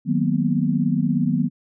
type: chord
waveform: sine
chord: B major seventh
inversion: first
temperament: equal with one note detuned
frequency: 155.56 / 185 / 233.1 / 250.1 Hz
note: D#3 / F#3 / A#3 / B3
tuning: 0 / 0 / 0 / +22 cents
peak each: -23 dBFS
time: 0.05-1.5 s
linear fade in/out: 50 ms
effects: none